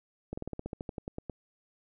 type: slowing click train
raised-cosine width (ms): 2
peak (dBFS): -23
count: 14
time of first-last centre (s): 0.33-1.297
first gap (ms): 45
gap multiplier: 1.08
effects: none